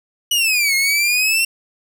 sawtooth exponential two-way sweep, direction down then up, 2960 to 2143 to 2735 Hz, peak -11 dBFS, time 0.31-1.45 s, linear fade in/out 5 ms, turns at 0.75 s, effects none

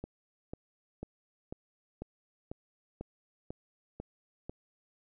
click train, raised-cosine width 2 ms, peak -26 dBFS, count 10, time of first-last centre 0.04-4.495 s, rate 2.02 Hz, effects none

